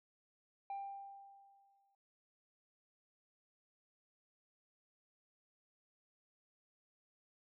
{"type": "tone with exponential decay", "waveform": "sine", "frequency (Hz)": 792, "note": "G5", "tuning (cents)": 18, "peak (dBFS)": -37, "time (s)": [0.7, 1.95], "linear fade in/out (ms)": 2, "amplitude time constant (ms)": 270, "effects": ["tanh soft clip ceiling -39 dBFS"]}